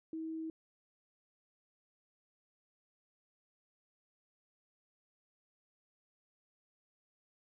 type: tone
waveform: sine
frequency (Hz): 321.1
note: E4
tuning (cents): -45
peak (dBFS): -38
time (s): 0.13-0.5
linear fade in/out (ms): 2
effects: none